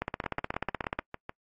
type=two click trains; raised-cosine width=0.5 ms; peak=-21 / -15 dBFS; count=8 / 17; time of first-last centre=0.24-1.294 / 0.02-0.99 s; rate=6.64 / 16.5 Hz; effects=noise-tail reverb RT60 0.1 s tail -25 dB re dry + AAC 32 kbps